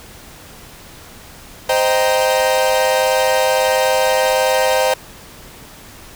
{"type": "chord", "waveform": "45% pulse", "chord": "C minor seventh", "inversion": "none", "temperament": "equal with one note detuned", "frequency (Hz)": [520.8, 622.3, 784, 932.3], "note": ["C5", "Eb5", "G5", "Bb5"], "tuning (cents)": [-8, 0, 0, 0], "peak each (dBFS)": [-16, -19, -21, -21], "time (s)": [1.69, 4.94], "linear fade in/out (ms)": 5, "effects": ["pink hiss -39 dBFS RMS until 6.15 s"]}